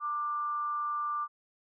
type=tone with amplitude modulation; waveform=sine; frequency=1184 Hz; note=D6; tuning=14 cents sharp; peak=-28 dBFS; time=0-1.28 s; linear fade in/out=50 ms; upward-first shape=sine; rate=269 Hz; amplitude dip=40%; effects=none